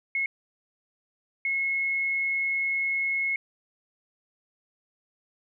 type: tone bursts at uneven times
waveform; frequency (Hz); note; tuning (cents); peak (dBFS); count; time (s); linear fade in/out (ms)
sine; 2175; C#7; -33; -24; 2; 0.15-0.26 / 1.45-3.36; 2
effects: none